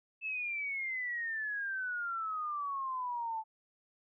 sine exponential sweep, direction down, 2637 to 870 Hz, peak -34 dBFS, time 0.21-3.44 s, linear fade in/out 50 ms, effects none

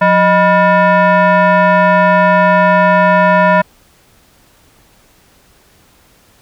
sine tone with frequency modulation, 180 Hz, F#3, 47 cents flat, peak -5 dBFS, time 0.01-3.62 s, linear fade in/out 10 ms, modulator 800 Hz, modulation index 1.7, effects tanh soft clip ceiling -2 dBFS + pink hiss -49 dBFS RMS until 6.41 s

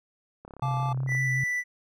click train, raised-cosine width 1 ms, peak -30 dBFS, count 25, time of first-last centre 0.45-1.15 s, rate 34.3 Hz
triangle chord, D minor, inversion first, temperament equal with one note detuned, 698.5 / 865.4 / 1174.7 Hz, F5 / A5 / D6, 0 / -29 / 0 cents, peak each -35 / -30 / -32 dBFS, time 0.62-0.93 s, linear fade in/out 5 ms
sine tone with vibrato, 130.81 Hz, C3, in tune, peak -26 dBFS, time 0.62-1.44 s, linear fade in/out 5 ms, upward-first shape square, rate 5.4 Hz, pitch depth 19 cents each way
triangle tone, 1975.5 Hz, B6, in tune, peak -24 dBFS, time 1.07-1.64 s, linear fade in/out 50 ms
effects none

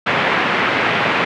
white band-pass noise, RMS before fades -17 dBFS, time 0.06-1.25 s, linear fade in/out 10 ms, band 120 to 2500 Hz, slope 24 dB/octave, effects none

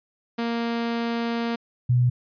sawtooth / sine tone pair in turn, 233.1 / 123.48 Hz, A#3 / B2, 0 / 0 cents, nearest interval major seventh, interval 1100 cents, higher first, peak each -20 / -16 dBFS, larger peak second, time 0.38-1.56 / 1.89-2.1 s, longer first, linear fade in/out 10 ms, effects resampled to 11025 Hz

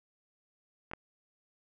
clicks, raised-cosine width 0.5 ms, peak -28 / -21 dBFS, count 2, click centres 0.914 / 0.935 s, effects none

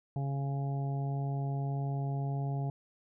harmonic tone, 138.59 Hz, C#3, in tune, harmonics 1 / 2 / 3 / 4 / 5 / 6, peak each -31 / -45 / -46 / -54 / -44 / -48 dBFS, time 0.16-2.7 s, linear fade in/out 2 ms, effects none

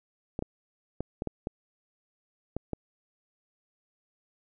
clicks, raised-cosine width 2 ms, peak -18 dBFS, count 8, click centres 0.391 / 0.424 / 1.006 / 1.221 / 1.273 / 1.471 / 2.566 / 2.733 s, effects none

